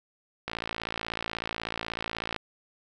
click train, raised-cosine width 0.3 ms, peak -15 dBFS, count 107, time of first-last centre 0.48-2.363 s, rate 56.3 Hz, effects none

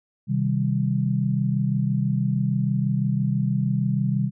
sine chord, C minor, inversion none, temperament just, 130.81 / 156.98 / 196.22 Hz, C3 / Eb3 / G3, 0 / +16 / +2 cents, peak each -23 / -26 / -24 dBFS, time 0.27-4.31 s, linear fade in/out 50 ms, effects none

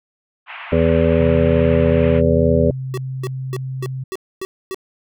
white band-pass noise, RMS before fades -33 dBFS, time 0.46-2.22 s, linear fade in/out 50 ms, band 710 to 2800 Hz, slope 48 dB/octave
harmonic tone, 82.41 Hz, E2, in tune, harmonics 1 / 2 / 3 / 5 / 6 / 7, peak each -19 / -19 / -19 / -19 / -19 / -19 dBFS, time 0.72-2.71 s, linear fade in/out 5 ms
sine tone, 131.3 Hz, C3, 6 cents sharp, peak -23 dBFS, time 1.19-4.04 s, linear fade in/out 10 ms
square tone bursts, 380 Hz, F#4, 46 cents sharp, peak -24 dBFS, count 7, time 2.94-4.745 s, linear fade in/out 0 ms, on 35 ms, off 260 ms
effects none

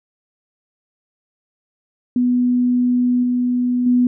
sine tone with level steps, 246.9 Hz, B3, in tune, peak -13 / -15 / -11 dBFS, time 2.16-4.07 s, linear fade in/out 2 ms, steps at 3.23 / 3.86 s, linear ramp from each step 5 ms, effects none

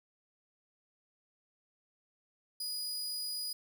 sawtooth tone, 4926 Hz, D#8, 18 cents flat, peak -33 dBFS, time 2.6-3.53 s, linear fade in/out 5 ms, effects none

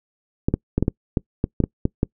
clicks, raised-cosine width 3 ms, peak -5 dBFS, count 11, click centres 0.485 / 0.54 / 0.78 / 0.826 / 0.881 / 1.172 / 1.441 / 1.603 / 1.639 / 1.854 / 2.031 s, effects noise-tail reverb RT60 0.1 s tail -25 dB re dry

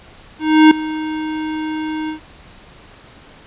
square tone with ADSR envelope, 311.1 Hz, D#4, in tune, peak -4 dBFS, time 0.39-2.2 s, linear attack 320 ms, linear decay 4 ms, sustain -17 dB, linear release 110 ms, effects pink hiss -43 dBFS RMS until 3.46 s + resampled to 8000 Hz

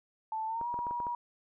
sine tone with pitch glide, 880 to 959.6 Hz, A5 to A#5, 0 to +50 cents, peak -32 dBFS, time 0.32-1.15 s, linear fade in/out 2 ms, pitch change +150 cents, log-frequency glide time 0.47-0.68 s
clicks, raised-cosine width 1 ms, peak -29 dBFS, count 7, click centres 0.613 / 0.742 / 0.79 / 0.868 / 0.91 / 1.002 / 1.068 s
effects none

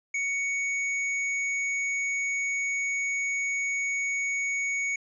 sine tone with hard clipping, 2230 Hz, C#7, 10 cents sharp, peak -28 dBFS, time 0.14-4.96 s, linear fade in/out 5 ms, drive 10 dB, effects resampled to 22050 Hz

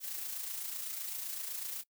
blue noise with amplitude modulation, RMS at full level -38 dBFS, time 0-1.84 s, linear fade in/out 50 ms, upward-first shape sine, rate 27.9 Hz, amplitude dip 45%, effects noise-tail reverb RT60 0.1 s tail -23 dB re dry

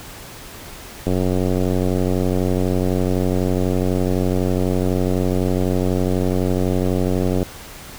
click train, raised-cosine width 2 ms, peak -7 dBFS, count 586, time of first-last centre 1.07-7.429 s, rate 92 Hz, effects pink hiss -37 dBFS RMS until 7.98 s

